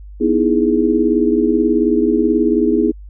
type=chord; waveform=sine; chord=E major seventh; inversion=second; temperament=equal; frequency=246.9 / 311.1 / 329.6 / 415.3 Hz; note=B3 / D#4 / E4 / G#4; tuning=0 / 0 / 0 / 0 cents; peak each=-17 dBFS; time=0.2-2.92 s; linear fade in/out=20 ms; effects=added 50 Hz sine -32 dBFS peak until 3.09 s